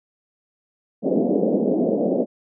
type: band-pass noise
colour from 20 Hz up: pink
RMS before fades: -20 dBFS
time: 1.02-2.26 s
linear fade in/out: 50 ms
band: 190 to 620 Hz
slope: 48 dB/octave
effects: none